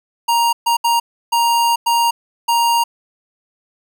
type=tone bursts at uneven times; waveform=square; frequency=936 Hz; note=A#5; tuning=7 cents sharp; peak=-13 dBFS; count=6; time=0.28-0.53 / 0.66-0.77 / 0.84-1 / 1.32-1.76 / 1.86-2.11 / 2.48-2.84 s; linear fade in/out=10 ms; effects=none